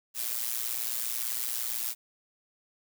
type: noise with amplitude modulation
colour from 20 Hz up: blue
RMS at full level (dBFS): -29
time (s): 0.14-1.95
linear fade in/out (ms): 50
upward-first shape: sine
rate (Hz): 118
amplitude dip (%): 80
effects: none